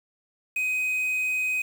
triangle tone with quantisation, 2512 Hz, D#7, 16 cents sharp, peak -22 dBFS, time 0.56-1.62 s, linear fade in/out 5 ms, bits 7, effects none

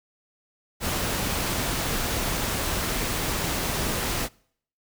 pink noise, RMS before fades -27 dBFS, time 0.8-4.29 s, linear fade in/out 50 ms, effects noise-tail reverb RT60 0.6 s tail -25 dB re dry

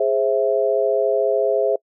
sine chord, Ab augmented, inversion none, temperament equal with one note detuned, 415.3 / 529.3 / 659.3 Hz, Ab4 / C5 / E5, 0 / +20 / 0 cents, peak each -20 dBFS, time 0-1.76 s, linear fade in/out 5 ms, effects noise-tail reverb RT60 0.1 s tail -25 dB re dry

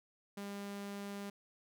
sawtooth tone, 201 Hz, G3, 44 cents sharp, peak -38 dBFS, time 0.37-1.3 s, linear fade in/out 5 ms, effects none

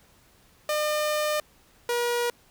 sawtooth tone pair in turn, 604 / 479.4 Hz, D5 / A#4, +48 / +48 cents, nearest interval major third, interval 400 cents, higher first, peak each -20 dBFS, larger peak neither, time 0.69-1.4 / 1.89-2.3 s, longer first, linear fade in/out 2 ms, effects pink hiss -59 dBFS RMS until 2.5 s

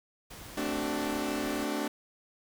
pink noise, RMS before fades -46 dBFS, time 0.3-1.65 s, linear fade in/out 10 ms
sawtooth chord, D dominant seventh, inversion second, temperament equal with one note detuned, 220 / 261.6 / 293.7 / 377.8 Hz, A3 / C4 / D4 / F#4, 0 / 0 / 0 / +36 cents, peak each -33 / -34 / -29 / -34 dBFS, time 0.57-1.88 s, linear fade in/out 5 ms
effects none

